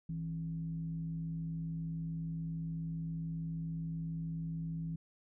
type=tone with frequency modulation; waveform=sine; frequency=162.8 Hz; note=E3; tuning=21 cents flat; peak=-36 dBFS; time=0.09-4.96 s; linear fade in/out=5 ms; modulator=107 Hz; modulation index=0.36; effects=none